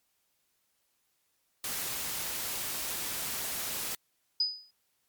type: noise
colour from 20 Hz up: white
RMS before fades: -35 dBFS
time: 1.64-3.95 s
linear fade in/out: 2 ms
type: tone with exponential decay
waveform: sine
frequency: 4978 Hz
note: D#8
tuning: in tune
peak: -22 dBFS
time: 4.4-4.71 s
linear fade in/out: 5 ms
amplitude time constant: 66 ms
effects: white hiss -75 dBFS RMS until 5.08 s + MP3 96 kbps